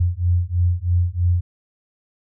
sine beating tone pair, 86.6 / 89.7 Hz, F2 / F2, -14 / +47 cents, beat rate 3.1 Hz, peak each -19 dBFS, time 0-1.41 s, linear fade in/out 10 ms, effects none

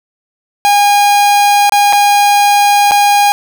45% pulse tone with dropouts, 816 Hz, G#5, 31 cents flat, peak -6 dBFS, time 0.65-3.32 s, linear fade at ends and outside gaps 0 ms, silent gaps 1.695-1.722 / 1.926-1.931 / 2.911-2.918 s, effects none

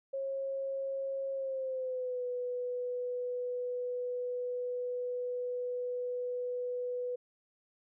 sine tone with pitch glide, 542 to 494.2 Hz, C#5 to B4, -39 to +1 cents, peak -33 dBFS, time 0.13-7.16 s, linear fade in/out 10 ms, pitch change -160 cents, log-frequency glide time 1.33-2.25 s, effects none

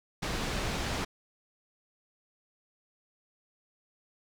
pink low-pass noise, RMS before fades -33 dBFS, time 0.22-1.05 s, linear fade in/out 10 ms, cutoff 5800 Hz, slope 12 dB/octave, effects none

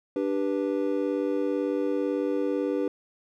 triangle chord, G major, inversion second, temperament just, 294 / 392 / 490 Hz, D4 / G4 / B4, +2 / 0 / -14 cents, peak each -26 / -28 / -27 dBFS, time 0.16-2.88 s, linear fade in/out 2 ms, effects none

